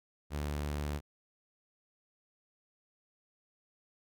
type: tone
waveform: sawtooth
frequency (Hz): 73.42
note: D2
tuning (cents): 0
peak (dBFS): -30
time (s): 0.3-1.01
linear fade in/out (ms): 50
effects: none